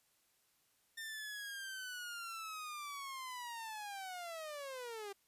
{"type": "linear sweep", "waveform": "sawtooth", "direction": "down", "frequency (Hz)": [1810, 390], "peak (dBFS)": -40, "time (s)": [0.97, 5.13], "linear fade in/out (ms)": 10, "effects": ["white hiss -75 dBFS RMS until 5.27 s", "resampled to 32000 Hz"]}